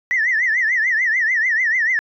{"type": "tone with vibrato", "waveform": "sine", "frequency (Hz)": 1900, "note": "A#6", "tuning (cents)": 33, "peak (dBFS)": -14, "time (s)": [0.11, 1.99], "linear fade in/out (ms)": 0, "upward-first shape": "triangle", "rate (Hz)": 6.8, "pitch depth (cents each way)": 190, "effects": ["tanh soft clip ceiling -10 dBFS"]}